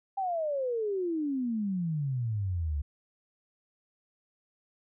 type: exponential sweep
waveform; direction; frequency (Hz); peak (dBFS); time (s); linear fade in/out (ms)
sine; down; 798 to 69.2; -28; 0.17-2.82; 10
effects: none